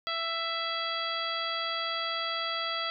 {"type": "harmonic tone with a mistuned harmonic", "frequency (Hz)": 664, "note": "E5", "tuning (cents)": 12, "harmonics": [1, 2, 3, 4, 5, 6, 7], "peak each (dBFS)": [-39, -34, -38, -43, -35, -43, -39], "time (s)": [0.07, 2.9], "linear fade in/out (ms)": 0, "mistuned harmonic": 4, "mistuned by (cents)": -18, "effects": []}